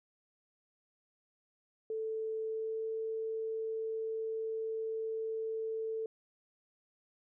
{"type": "tone with pitch glide", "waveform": "sine", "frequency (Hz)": [441, 444.1], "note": ["A4", "A4"], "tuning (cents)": [4, 16], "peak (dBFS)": -34, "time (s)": [1.9, 6.06], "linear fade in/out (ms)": 2, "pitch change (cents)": 12, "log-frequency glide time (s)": [2.46, 2.88], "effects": []}